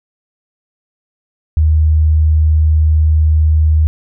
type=tone; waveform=sine; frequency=77.78 Hz; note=D#2; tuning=in tune; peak=-7 dBFS; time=1.57-3.87 s; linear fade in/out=0 ms; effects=none